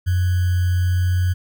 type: tone with sample-and-hold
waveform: sine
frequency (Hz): 89.9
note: F#2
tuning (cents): -49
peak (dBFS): -15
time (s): 0.06-1.34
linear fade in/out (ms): 20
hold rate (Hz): 1575
effects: none